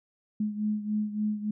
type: beating tone pair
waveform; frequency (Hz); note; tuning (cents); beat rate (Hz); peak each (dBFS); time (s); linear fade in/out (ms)
sine; 210.8 / 214.3; G#3 / A3; +26 / -45; 3.5; -28 / -33; 0.4-1.51; 5
effects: none